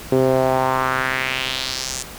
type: tone with band-pass filter sweep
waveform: sawtooth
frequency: 130.6 Hz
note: C3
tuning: 3 cents flat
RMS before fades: -20 dBFS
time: 0.12-2.03 s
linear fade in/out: 2 ms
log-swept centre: 390 to 7500 Hz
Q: 2.4
effects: pink hiss -36 dBFS RMS until 2.18 s